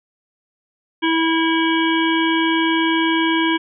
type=harmonic tone; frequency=326 Hz; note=E4; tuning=19 cents flat; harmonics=1 / 3 / 5 / 7 / 9 / 10; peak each=-17 / -22 / -24 / -25 / -27 / -27 dBFS; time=1.02-3.58 s; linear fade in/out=20 ms; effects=none